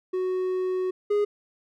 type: tone pair in turn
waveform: triangle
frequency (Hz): 370 / 413.2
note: F#4 / G#4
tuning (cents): 0 / -9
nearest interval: major second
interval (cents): 191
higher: second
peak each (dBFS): -22 / -18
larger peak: second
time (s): 0.13-0.91 / 1.1-1.25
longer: first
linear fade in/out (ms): 10
effects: none